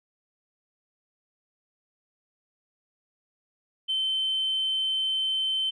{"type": "tone", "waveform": "sine", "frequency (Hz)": 3084, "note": "G7", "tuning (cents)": -29, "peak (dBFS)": -23, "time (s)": [3.88, 5.71], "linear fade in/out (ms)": 20, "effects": ["tanh soft clip ceiling -20 dBFS"]}